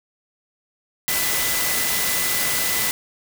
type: tone in noise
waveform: sine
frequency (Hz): 2000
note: B6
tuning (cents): +21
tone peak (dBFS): -29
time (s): 1.08-2.91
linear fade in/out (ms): 0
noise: white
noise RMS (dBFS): -22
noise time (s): 1.08-2.91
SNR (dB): -10
effects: none